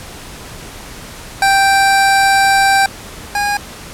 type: tone pair in turn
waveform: 25% pulse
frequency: 784 / 817.7 Hz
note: G5 / G#5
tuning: 0 / -27 cents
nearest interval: minor second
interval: 73 cents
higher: second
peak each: -5 / -10 dBFS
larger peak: first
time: 1.42-2.86 / 3.35-3.57 s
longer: first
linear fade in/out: 2 ms
effects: pink hiss -32 dBFS RMS until 3.93 s + low-pass 12000 Hz 12 dB/octave